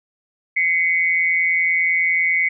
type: tone pair together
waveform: sine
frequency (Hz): 2047 / 2217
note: C7 / C#7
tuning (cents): -38 / 0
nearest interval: minor second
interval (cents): 138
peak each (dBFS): -18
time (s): 0.56-2.49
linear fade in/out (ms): 10
effects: none